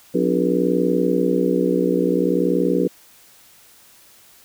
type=harmonic tone with a mistuned harmonic; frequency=60.5 Hz; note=B1; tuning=35 cents flat; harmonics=3 / 4 / 5 / 6 / 7 / 8; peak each=-23 / -23 / -23 / -23 / -23 / -23 dBFS; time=0.14-2.88 s; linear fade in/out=10 ms; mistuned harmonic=4; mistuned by=+140 cents; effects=white hiss -50 dBFS RMS until 4.44 s